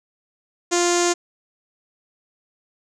sawtooth tone with low-pass filter, 349.2 Hz, F4, in tune, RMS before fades -19 dBFS, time 0.71-1.14 s, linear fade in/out 20 ms, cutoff 6900 Hz, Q 5.6, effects none

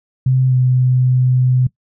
sine tone with pitch glide, 129.8 to 127.2 Hz, C3 to C3, -13 to -48 cents, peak -10 dBFS, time 0.26-1.67 s, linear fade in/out 5 ms, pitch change -35 cents, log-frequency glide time 0.48-0.55 s, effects noise-tail reverb RT60 0.1 s tail -20 dB re dry

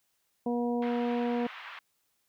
harmonic tone, 240 Hz, B3, 49 cents flat, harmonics 1 / 2 / 3 / 4, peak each -29 / -32 / -37 / -42 dBFS, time 0.46-1.47 s, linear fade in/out 5 ms
pink band-pass noise, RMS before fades -45 dBFS, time 0.82-1.79 s, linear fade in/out 2 ms, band 1000 to 3000 Hz, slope 24 dB/octave
effects white hiss -75 dBFS RMS until 2.28 s

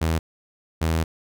sawtooth tone pair in turn, 81 / 81 Hz, E2 / E2, -30 / -30 cents, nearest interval unison, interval 0 cents, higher neither, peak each -16 dBFS, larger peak neither, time 0.01-0.19 / 0.81-1.04 s, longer second, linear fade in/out 10 ms, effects none

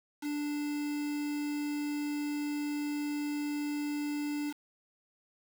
triangle tone with quantisation, 293.7 Hz, D4, in tune, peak -30 dBFS, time 0.21-4.54 s, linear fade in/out 50 ms, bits 7, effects none

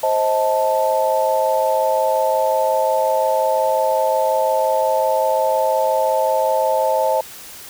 sine chord, A diminished, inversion first, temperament just, 528 / 633.6 / 880 Hz, C5 / Eb5 / A5, +16 / +31 / 0 cents, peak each -19 dBFS, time 0.03-7.21 s, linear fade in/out 5 ms, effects white hiss -37 dBFS RMS until 7.69 s

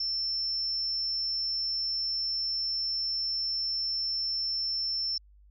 sine tone, 5360 Hz, E8, 28 cents sharp, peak -28 dBFS, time 0-5.18 s, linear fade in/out 5 ms, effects added 50 Hz sine -54 dBFS peak until 5.5 s

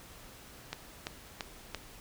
click train, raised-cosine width 0.2 ms, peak -18 dBFS, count 4, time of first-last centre 0.73-1.747 s, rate 2.95 Hz, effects pink hiss -52 dBFS RMS until 2 s

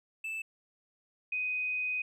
triangle / sine tone pair in turn, 2637 / 2501 Hz, E7 / D#7, 0 / +8 cents, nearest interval minor second, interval 92 cents, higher first, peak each -33 / -30 dBFS, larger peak second, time 0.24-0.42 / 1.32-2.02 s, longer second, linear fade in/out 5 ms, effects none

